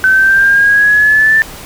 sine exponential sweep, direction up, 1523 to 1778 Hz, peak -5 dBFS, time 0.04-1.42 s, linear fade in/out 0 ms, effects pink hiss -30 dBFS RMS until 1.65 s

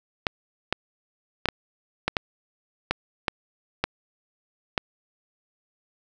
clicks, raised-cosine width 0.3 ms, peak -6 dBFS, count 10, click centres 0.268 / 0.726 / 1.457 / 1.487 / 2.08 / 2.168 / 2.91 / 3.282 / 3.84 / 4.778 s, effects none

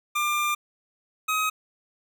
25% pulse tone pair in turn, 1194 / 1265 Hz, D6 / D#6, +28 / +28 cents, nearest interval minor second, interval 100 cents, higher second, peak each -19 dBFS, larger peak neither, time 0.15-0.55 / 1.28-1.5 s, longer first, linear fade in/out 10 ms, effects none

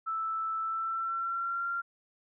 sine tone with pitch glide, 1318.5 to 1382.5 Hz, E6 to F6, 0 to -18 cents, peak -30 dBFS, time 0.06-1.82 s, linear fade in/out 20 ms, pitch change +82 cents, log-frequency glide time 0.6-1.68 s, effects none

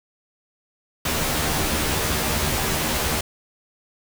pink noise with comb filter, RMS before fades -23 dBFS, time 1.05-3.21 s, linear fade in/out 5 ms, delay 13 ms, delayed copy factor +0.8, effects none

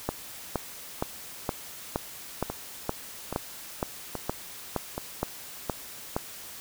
two click trains, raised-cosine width 1 ms, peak -12 / -17 dBFS, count 14 / 4, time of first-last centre 0.09-6.165 / 2.5-4.979 s, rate 2.14 / 1.21 Hz, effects white hiss -43 dBFS RMS until 6.6 s

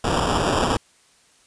white noise with sample-and-hold, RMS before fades -21 dBFS, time 0.04-0.77 s, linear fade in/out 2 ms, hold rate 2100 Hz, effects white hiss -57 dBFS RMS until 1.46 s + resampled to 22050 Hz

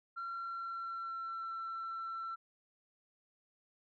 sine tone with pitch glide, 1368 to 1343.7 Hz, F6 to E6, -36 to +33 cents, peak -37 dBFS, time 0.16-2.36 s, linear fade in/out 20 ms, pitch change -31 cents, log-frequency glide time 0.27-1.5 s, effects tanh soft clip ceiling -36 dBFS

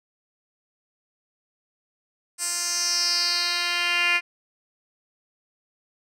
10% pulse tone with band-pass filter sweep, 348.9 Hz, F4, 2 cents flat, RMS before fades -24 dBFS, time 2.38-4.21 s, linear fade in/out 50 ms, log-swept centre 8000 to 2500 Hz, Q 4.3, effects none

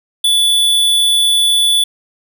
square tone, 3458 Hz, A7, 31 cents flat, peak -10 dBFS, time 0.24-1.84 s, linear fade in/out 5 ms, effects none

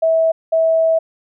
sine tone pair in turn, 650 / 650 Hz, E5 / E5, -24 / -24 cents, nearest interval unison, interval 0 cents, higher neither, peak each -11 dBFS, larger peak neither, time 0.02-0.32 / 0.52-0.99 s, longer second, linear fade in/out 10 ms, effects none

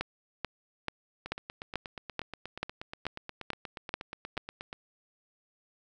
two click trains, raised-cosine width 0.3 ms, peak -23 / -15 dBFS, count 30 / 11, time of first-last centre 1.26-4.729 / 0.01-4.377 s, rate 8.36 / 2.29 Hz, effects none

